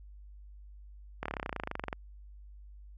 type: slowing click train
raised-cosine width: 0.5 ms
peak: -19 dBFS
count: 21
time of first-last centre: 1.23-1.929 s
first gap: 26 ms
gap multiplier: 1.03
effects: added 50 Hz sine -48 dBFS peak until 2.97 s